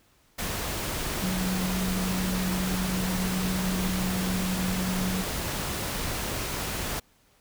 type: tone in noise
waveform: sine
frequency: 185 Hz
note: F#3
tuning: in tune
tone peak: -27 dBFS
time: 1.22-5.22 s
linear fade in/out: 10 ms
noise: pink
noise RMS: -31 dBFS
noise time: 0.38-7 s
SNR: +1 dB
effects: pink hiss -63 dBFS RMS until 7.4 s

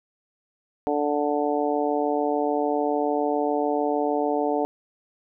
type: harmonic tone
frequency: 146.83 Hz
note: D3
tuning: in tune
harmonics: 2 / 3 / 4 / 5 / 6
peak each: -27 / -26 / -28 / -27 / -31 dBFS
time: 0.87-4.65 s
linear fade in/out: 0 ms
effects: none

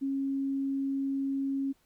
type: tone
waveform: sine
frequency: 273 Hz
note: C#4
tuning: 26 cents flat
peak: -28 dBFS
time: 0.01-1.73 s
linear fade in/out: 20 ms
effects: pink hiss -69 dBFS RMS until 1.85 s

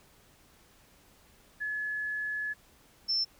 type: tone pair in turn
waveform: sine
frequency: 1707 / 5342 Hz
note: G#6 / E8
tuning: +47 / +22 cents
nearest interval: octave + minor sixth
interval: 1975 cents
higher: second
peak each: -31 / -26 dBFS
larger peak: second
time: 1.6-2.54 / 3.08-3.25 s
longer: first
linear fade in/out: 20 ms
effects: pink hiss -61 dBFS RMS until 3.39 s

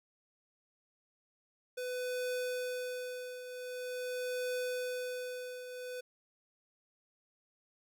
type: tone with tremolo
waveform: square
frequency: 500 Hz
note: B4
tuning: 21 cents sharp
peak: -34 dBFS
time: 1.77-6.01 s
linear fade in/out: 10 ms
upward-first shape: triangle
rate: 0.45 Hz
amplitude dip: 70%
effects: none

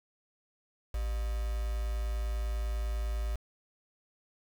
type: tone with quantisation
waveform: sine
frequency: 55 Hz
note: A1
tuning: in tune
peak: -30 dBFS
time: 0.94-3.36 s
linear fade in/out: 5 ms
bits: 7
effects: none

